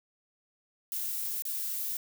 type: noise with dropouts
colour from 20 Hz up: violet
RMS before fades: -34 dBFS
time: 0.92-1.97 s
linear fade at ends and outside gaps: 1 ms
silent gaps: 1.422-1.452 s
effects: none